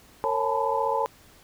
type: tone cluster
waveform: sine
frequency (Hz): 457 / 547 / 856 / 891 / 1001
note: A#4 / C#5 / A5 / A5 / B5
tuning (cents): -34 / -23 / -48 / +22 / +23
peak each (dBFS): -29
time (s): 0.24-1.06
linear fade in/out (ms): 0
effects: pink hiss -54 dBFS RMS until 1.43 s